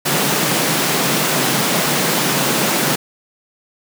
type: high-pass noise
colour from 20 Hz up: pink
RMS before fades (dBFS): -17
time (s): 0.05-2.96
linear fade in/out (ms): 10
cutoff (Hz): 130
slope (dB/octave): 96
effects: none